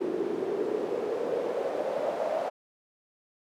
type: noise with band-pass filter sweep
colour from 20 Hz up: pink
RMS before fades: -30 dBFS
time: 0-2.5 s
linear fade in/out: 20 ms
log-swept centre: 350 to 640 Hz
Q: 5.5
effects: high-pass 200 Hz 12 dB/octave